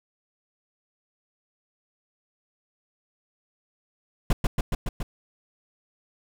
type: noise with echo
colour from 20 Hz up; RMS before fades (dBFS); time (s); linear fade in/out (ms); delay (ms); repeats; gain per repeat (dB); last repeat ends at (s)
brown; -17; 4.3-4.33; 5; 140; 5; -2; 5.03
effects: none